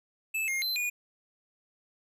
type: tone with pitch steps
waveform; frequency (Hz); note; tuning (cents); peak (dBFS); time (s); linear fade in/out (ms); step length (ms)
square; 2621 / 2131 / 4079 / 2449; E7 / C7 / C8 / D#7; -11 / +31 / -45 / -28; -29; 0.34-0.9; 10; 140
effects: none